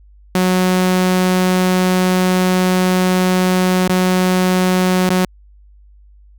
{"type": "tone with dropouts", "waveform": "sawtooth", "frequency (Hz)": 183.7, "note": "F#3", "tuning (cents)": -12, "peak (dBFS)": -8, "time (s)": [0.35, 5.25], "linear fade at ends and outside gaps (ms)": 2, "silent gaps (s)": [[3.877, 3.895], [5.093, 5.103]], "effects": ["added 50 Hz sine -42 dBFS peak until 6.38 s"]}